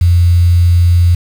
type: tone with quantisation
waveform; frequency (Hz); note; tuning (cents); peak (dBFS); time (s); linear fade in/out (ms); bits
sine; 86.9; F2; -8; -5; 0.01-1.15; 5; 5
effects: none